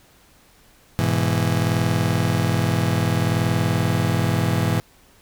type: chord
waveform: 35% pulse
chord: E major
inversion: first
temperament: just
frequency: 103.01 / 123.61 / 164.81 Hz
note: G#2 / B2 / E3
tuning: -14 / +2 / 0 cents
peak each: -21 dBFS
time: 0.99-4.8 s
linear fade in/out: 0 ms
effects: pink hiss -54 dBFS RMS until 5.21 s